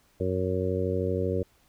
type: harmonic tone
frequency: 92.8 Hz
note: F#2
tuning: 6 cents sharp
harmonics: 1 / 2 / 3 / 4 / 5 / 6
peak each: -30 / -34 / -35 / -32 / -30 / -34 dBFS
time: 0.2-1.43 s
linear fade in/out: 5 ms
effects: pink hiss -64 dBFS RMS until 1.68 s